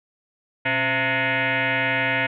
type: tone with frequency modulation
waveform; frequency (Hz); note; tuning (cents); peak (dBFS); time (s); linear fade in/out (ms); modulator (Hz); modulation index
sine; 123.47; B2; 0; -19; 0.65-2.27; 10; 395; 6.2
effects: none